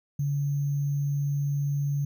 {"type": "tone with sample-and-hold", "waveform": "sine", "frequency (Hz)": 142.5, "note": "C#3", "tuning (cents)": 48, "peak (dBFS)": -24, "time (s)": [0.19, 2.05], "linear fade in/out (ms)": 5, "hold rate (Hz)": 6300, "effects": []}